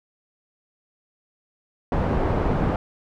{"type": "low-pass noise", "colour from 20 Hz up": "pink", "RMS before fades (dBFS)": -22, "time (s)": [1.92, 2.76], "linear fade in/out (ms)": 2, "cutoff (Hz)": 940, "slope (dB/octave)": 12, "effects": []}